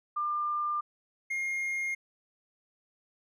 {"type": "tone pair in turn", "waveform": ["sine", "triangle"], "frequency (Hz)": [1197, 2133], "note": ["D6", "C7"], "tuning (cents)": [33, 33], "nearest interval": "minor seventh", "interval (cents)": 1000, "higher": "second", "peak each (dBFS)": -28, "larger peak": "neither", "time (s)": [[0.16, 0.81], [1.3, 1.95]], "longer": "neither", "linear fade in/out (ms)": 10, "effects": []}